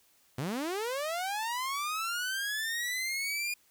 sawtooth linear sweep, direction up, 116.54 to 2439 Hz, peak -28 dBFS, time 0.38-3.54 s, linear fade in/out 5 ms, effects white hiss -66 dBFS RMS until 3.7 s

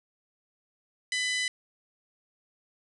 harmonic tone, 1000 Hz, B5, 21 cents sharp, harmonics 2 / 3 / 4 / 5 / 6 / 7 / 8 / 9 / 10, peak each -29 / -35 / -35 / -39 / -40 / -44 / -43 / -45 / -45 dBFS, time 1.12-1.48 s, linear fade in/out 2 ms, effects none

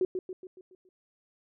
sine tone with echo, 370 Hz, F#4, in tune, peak -23 dBFS, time 0.01-0.05 s, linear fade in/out 2 ms, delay 140 ms, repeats 6, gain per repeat -6 dB, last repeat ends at 0.89 s, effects none

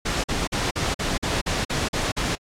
pink noise bursts, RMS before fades -24 dBFS, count 10, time 0.05-2.355 s, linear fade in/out 10 ms, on 190 ms, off 45 ms, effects low-pass 7000 Hz 12 dB/octave + AAC 64 kbps

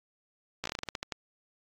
slowing click train, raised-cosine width 0.2 ms, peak -16 dBFS, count 12, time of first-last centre 0.64-1.122 s, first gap 15 ms, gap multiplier 1.2, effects AAC 48 kbps

